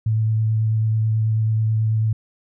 sine tone with vibrato, 110 Hz, A2, in tune, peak -16 dBFS, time 0.06-2.13 s, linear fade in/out 5 ms, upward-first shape triangle, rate 9.2 Hz, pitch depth 15 cents each way, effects none

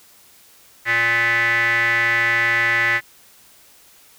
square tone with band-pass filter, 116.54 Hz, A#2, in tune, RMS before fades -18 dBFS, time 0.85-3.01 s, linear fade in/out 50 ms, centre 1900 Hz, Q 9.3, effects white hiss -50 dBFS RMS until 4.18 s

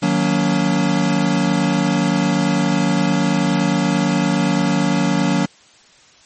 square chord, D# minor seventh, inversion none, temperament equal with one note detuned, 155.56 / 185 / 233.1 / 284.5 Hz, D#3 / F#3 / A#3 / C#4, 0 / 0 / 0 / +45 cents, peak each -23 / -19 / -22 / -21 dBFS, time 0.02-5.46 s, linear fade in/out 10 ms, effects white hiss -49 dBFS RMS until 6.25 s + MP3 32 kbps

